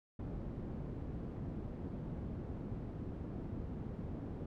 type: low-pass noise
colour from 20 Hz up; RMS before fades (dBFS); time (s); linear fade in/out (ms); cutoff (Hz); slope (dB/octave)
white; -43; 0.19-4.46; 5; 220; 12
effects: none